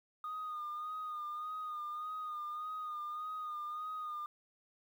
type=tone with vibrato; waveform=sine; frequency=1228 Hz; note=D#6; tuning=23 cents flat; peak=-37 dBFS; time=0.24-4.26 s; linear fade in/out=2 ms; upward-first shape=sine; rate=1.7 Hz; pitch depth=39 cents each way; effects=tanh soft clip ceiling -36 dBFS + 11-bit